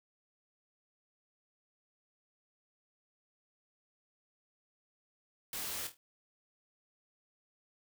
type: noise with echo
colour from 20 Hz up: white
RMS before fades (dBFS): -40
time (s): 5.53-5.87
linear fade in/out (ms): 2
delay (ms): 25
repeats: 4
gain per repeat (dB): -8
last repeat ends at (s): 5.97
effects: none